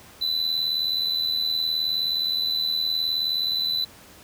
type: tone with amplitude modulation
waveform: triangle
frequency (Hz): 3999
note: B7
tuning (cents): +21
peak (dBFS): -18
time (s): 0.21-3.85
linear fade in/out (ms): 10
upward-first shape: sine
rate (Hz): 79.2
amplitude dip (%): 60
effects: pink hiss -48 dBFS RMS until 4.23 s + high-pass 60 Hz 12 dB/octave